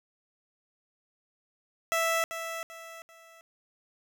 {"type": "tone with echo", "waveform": "15% pulse", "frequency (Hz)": 659.3, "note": "E5", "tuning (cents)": 0, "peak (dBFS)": -19, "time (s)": [1.92, 2.24], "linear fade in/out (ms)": 0, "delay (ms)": 390, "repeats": 3, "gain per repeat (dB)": -9, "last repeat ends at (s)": 3.41, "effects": []}